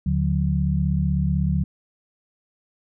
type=tone cluster; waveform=sine; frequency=75.9 / 146.1 / 182.1 Hz; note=D#2 / D3 / F#3; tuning=-42 / -9 / -27 cents; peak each=-23 dBFS; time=0.06-1.64 s; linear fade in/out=5 ms; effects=none